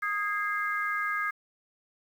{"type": "chord", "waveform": "sine", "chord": "Ab major", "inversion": "second", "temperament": "equal with one note detuned", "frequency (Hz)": [1244.5, 1637.4, 2093], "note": ["Eb6", "Ab6", "C7"], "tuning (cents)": [0, -25, 0], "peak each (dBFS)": [-31, -31, -34], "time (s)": [0.02, 1.31], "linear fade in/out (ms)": 10, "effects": ["9-bit"]}